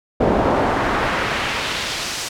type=noise with band-pass filter sweep; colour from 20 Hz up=brown; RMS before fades=-20 dBFS; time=0.2-2.29 s; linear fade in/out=10 ms; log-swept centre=520 to 6500 Hz; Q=0.95; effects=none

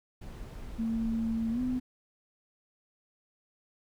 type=noise; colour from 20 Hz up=brown; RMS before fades=-42 dBFS; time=0.21-1.8 s; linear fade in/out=10 ms
type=tone with pitch glide; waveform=sine; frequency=226.1 to 252.3 Hz; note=A3 to B3; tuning=+47 to +37 cents; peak=-28 dBFS; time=0.78-1.8 s; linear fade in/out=20 ms; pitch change=+190 cents; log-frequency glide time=1.51-1.61 s
effects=none

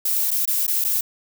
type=noise with dropouts; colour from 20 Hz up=violet; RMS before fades=-21 dBFS; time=0.05-1.01 s; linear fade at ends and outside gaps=5 ms; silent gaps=0.308-0.313 / 0.455-0.475 / 0.667-0.678 / 0.842-0.847 s; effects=none

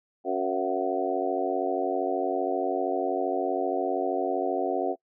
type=harmonic tone with a mistuned harmonic; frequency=92.8 Hz; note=F#2; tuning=6 cents sharp; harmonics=3 / 4 / 5 / 6 / 7 / 8; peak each=-33 / -30 / -32 / -34 / -31 / -31 dBFS; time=0.24-4.96 s; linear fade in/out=50 ms; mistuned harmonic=7; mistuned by=+46 cents; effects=noise-tail reverb RT60 0.1 s tail -25 dB re dry

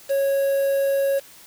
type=tone with quantisation; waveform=triangle; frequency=551 Hz; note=C#5; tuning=11 cents flat; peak=-16 dBFS; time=0.09-1.2 s; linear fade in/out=20 ms; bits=6; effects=white hiss -47 dBFS RMS until 1.46 s

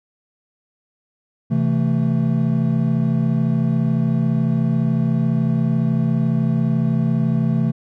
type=chord; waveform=triangle; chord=A minor; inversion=first; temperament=equal with one note detuned; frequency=130.81 / 164.81 / 222.7 Hz; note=C3 / E3 / A3; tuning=0 / 0 / +21 cents; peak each=-18 dBFS; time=1.5-7.72 s; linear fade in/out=20 ms; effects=none

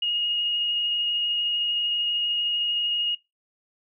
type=tone with vibrato; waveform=sine; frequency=2868 Hz; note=F7; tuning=45 cents sharp; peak=-22 dBFS; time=0.02-3.15 s; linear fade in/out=5 ms; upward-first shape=triangle; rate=13 Hz; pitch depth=11 cents each way; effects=noise-tail reverb RT60 0.2 s tail -20 dB re dry

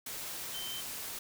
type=tone in noise; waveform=sine; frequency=3100 Hz; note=G7; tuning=20 cents flat; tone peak=-40 dBFS; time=0.54-0.81 s; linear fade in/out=5 ms; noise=white; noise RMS=-41 dBFS; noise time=0.06-1.19 s; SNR=-2 dB; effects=none

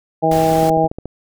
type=harmonic tone; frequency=160.8 Hz; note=E3; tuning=43 cents flat; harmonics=1 / 2 / 3 / 4 / 5; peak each=-21 / -20 / -19 / -17 / -16 dBFS; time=0.22-0.88 s; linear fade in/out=20 ms
type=noise; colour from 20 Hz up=pink; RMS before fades=-28 dBFS; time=0.31-0.7 s; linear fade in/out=5 ms
type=click train; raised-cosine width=2 ms; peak=-14 dBFS; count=8; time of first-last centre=0.56-1.056 s; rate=14.1 Hz
effects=none

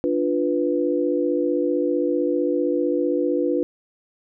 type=chord; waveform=sine; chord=B diminished; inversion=first; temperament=equal; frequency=293.7 / 349.2 / 493.9 Hz; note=D4 / F4 / B4; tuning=0 / 0 / 0 cents; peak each=-23 dBFS; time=0.04-3.63 s; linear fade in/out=0 ms; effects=none

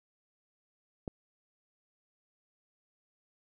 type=click; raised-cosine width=2 ms; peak=-23 dBFS; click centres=1.078 s; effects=none

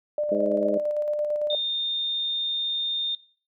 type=tone with tremolo; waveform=sine; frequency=596 Hz; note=D5; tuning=25 cents sharp; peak=-22 dBFS; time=0.18-1.55 s; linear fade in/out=2 ms; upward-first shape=square; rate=8.9 Hz; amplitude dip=30%
type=harmonic tone; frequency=103.83 Hz; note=G#2; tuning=in tune; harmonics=2 / 3 / 4 / 5 / 6; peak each=-30 / -30 / -30 / -30 / -30 dBFS; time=0.31-0.78 s; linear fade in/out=10 ms
type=tone; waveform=sine; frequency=3638 Hz; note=A#7; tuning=43 cents flat; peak=-24 dBFS; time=1.5-3.15 s; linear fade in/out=2 ms
effects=noise-tail reverb RT60 0.4 s tail -18 dB re dry

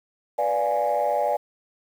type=chord; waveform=sine; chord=B diminished seventh; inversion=none; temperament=equal; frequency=493.9 / 587.3 / 698.5 / 830.6 Hz; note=B4 / D5 / F5 / Ab5; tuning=0 / 0 / 0 / 0 cents; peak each=-28 / -23 / -26 / -24 dBFS; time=0.38-1.37 s; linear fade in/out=10 ms; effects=tanh soft clip ceiling -14 dBFS + 8-bit

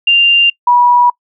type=tone pair in turn; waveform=sine; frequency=2789 / 971.4 Hz; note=F7 / B5; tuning=-3 / -29 cents; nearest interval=octave + tritone; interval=1826 cents; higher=first; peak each=-5 dBFS; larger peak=neither; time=0.07-0.5 / 0.67-1.1 s; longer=neither; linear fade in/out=5 ms; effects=noise-tail reverb RT60 0.1 s tail -26 dB re dry

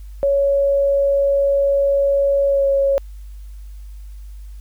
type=tone with pitch glide; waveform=sine; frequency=558 to 551.3 Hz; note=C#5 to C#5; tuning=+11 to -10 cents; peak=-13 dBFS; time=0.23-2.98 s; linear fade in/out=0 ms; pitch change=-21 cents; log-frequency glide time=2.47-2.66 s; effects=added 50 Hz sine -32 dBFS peak until 4.6 s + white hiss -57 dBFS RMS until 4.6 s

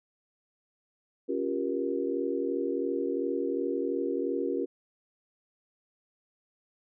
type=chord; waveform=sine; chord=G half-diminished seventh; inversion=second; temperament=equal with one note detuned; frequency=277.2 / 349.2 / 392 / 474 Hz; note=Db4 / F4 / G4 / Bb4; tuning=0 / 0 / 0 / +29 cents; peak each=-33 dBFS; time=1.28-4.66 s; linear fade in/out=20 ms; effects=none

